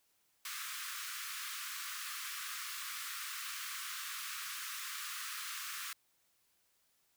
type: high-pass noise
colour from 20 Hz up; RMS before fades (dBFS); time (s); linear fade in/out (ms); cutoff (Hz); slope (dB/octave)
pink; -43; 0.45-5.93; 2; 1100; 96
effects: white hiss -75 dBFS RMS until 7.16 s